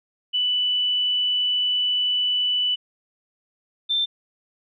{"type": "tone pair in turn", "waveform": "sine", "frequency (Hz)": [2977, 3565], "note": ["F#7", "A7"], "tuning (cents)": [10, 22], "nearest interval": "minor third", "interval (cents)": 312, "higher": "second", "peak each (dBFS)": -19, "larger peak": "neither", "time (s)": [[0.33, 2.76], [3.89, 4.06]], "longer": "first", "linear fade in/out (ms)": 20, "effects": []}